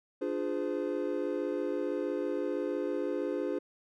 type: chord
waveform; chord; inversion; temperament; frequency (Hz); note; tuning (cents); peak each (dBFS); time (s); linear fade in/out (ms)
triangle; D half-diminished seventh; none; equal with one note detuned; 293.7 / 349.2 / 415.3 / 513.7; D4 / F4 / Ab4 / C5; 0 / 0 / 0 / -32; -34; 0.21-3.59; 10
effects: none